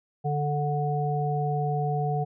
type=harmonic tone; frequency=146.83 Hz; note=D3; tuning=in tune; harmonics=1 / 3 / 5; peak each=-26 / -32 / -29 dBFS; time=0.24-2.25 s; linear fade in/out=20 ms; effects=none